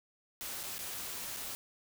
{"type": "noise with dropouts", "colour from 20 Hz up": "white", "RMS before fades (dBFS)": -41, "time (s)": [0.41, 1.55], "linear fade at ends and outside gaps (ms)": 0, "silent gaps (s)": [[0.631, 0.636], [0.782, 0.79], [1.364, 1.369]], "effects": []}